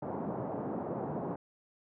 pink band-pass noise, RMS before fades -37 dBFS, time 0.02-1.36 s, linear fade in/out 5 ms, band 140 to 910 Hz, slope 24 dB/octave, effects none

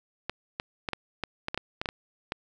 clicks, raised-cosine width 0.3 ms, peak -14 dBFS, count 12, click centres 0.296 / 0.599 / 0.888 / 0.933 / 1.237 / 1.484 / 1.545 / 1.576 / 1.815 / 1.858 / 1.889 / 2.321 s, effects none

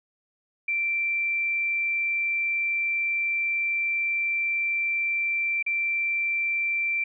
sine tone with dropouts, 2349 Hz, D7, in tune, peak -23 dBFS, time 0.68-7.04 s, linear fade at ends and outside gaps 5 ms, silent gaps 5.627-5.663 s, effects none

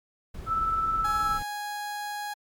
brown noise, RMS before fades -38 dBFS, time 0.34-1.43 s, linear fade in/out 5 ms
sine tone with tremolo, 1318.5 Hz, E6, in tune, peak -22 dBFS, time 0.46-1.4 s, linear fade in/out 50 ms, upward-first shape sine, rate 19 Hz, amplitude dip 35%
30% pulse tone with pitch glide, 836 to 828.8 Hz, G#5 to G#5, +11 to -4 cents, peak -29 dBFS, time 1.04-2.34 s, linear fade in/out 10 ms, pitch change -15 cents, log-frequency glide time 1.22-1.28 s
effects MP3 96 kbps

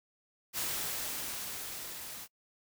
white noise with level ramp, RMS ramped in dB -34 to -45 dBFS, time 0.53-2.28 s, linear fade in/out 50 ms, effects noise-tail reverb RT60 0.1 s tail -26 dB re dry

